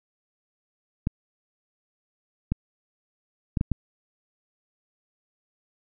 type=clicks; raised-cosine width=5 ms; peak=-11 dBFS; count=5; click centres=1.071 / 2.52 / 3.572 / 3.611 / 3.717 s; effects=none